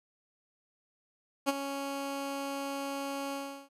15% pulse tone with ADSR envelope, 277.2 Hz, C#4, in tune, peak -17 dBFS, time 1.46-3.69 s, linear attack 29 ms, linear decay 27 ms, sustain -11 dB, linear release 360 ms, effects resampled to 32000 Hz

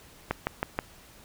click train, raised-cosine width 0.5 ms, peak -11 dBFS, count 4, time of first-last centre 0.31-0.789 s, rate 6.26 Hz, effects pink hiss -53 dBFS RMS until 1.24 s

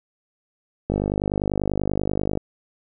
click train, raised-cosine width 2 ms, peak -9 dBFS, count 75, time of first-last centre 0.9-2.374 s, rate 50.2 Hz, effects none

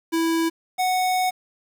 square tone pair in turn, 329 / 738.6 Hz, E4 / F#5, -3 / -3 cents, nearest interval octave + major second, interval 1400 cents, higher second, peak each -20 dBFS, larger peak neither, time 0.12-0.5 / 0.78-1.31 s, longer second, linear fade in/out 20 ms, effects 8-bit

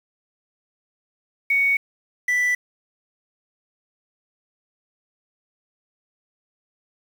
sine / triangle tone pair in turn, 2230 / 1976.9 Hz, C#7 / B6, +10 / +1 cents, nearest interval major second, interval 209 cents, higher first, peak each -16 dBFS, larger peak neither, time 1.5-1.77 / 2.28-2.55 s, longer neither, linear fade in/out 5 ms, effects 7-bit

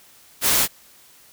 white noise, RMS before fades -18 dBFS, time 0.41-0.68 s, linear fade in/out 50 ms, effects white hiss -51 dBFS RMS until 1.32 s

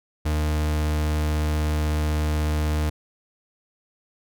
40% pulse tone, 76.2 Hz, D#2, 36 cents flat, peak -20 dBFS, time 0.25-2.9 s, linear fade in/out 10 ms, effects none

